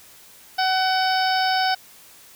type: harmonic tone with a mistuned harmonic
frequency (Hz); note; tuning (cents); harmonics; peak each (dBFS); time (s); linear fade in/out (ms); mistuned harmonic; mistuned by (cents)
752; F#5; +28; 1 / 2 / 3 / 4 / 5 / 6 / 7; -20 / -25 / -33 / -31 / -33 / -30 / -28; 0.58-1.75; 10; 6; +34
effects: white hiss -48 dBFS RMS until 2.35 s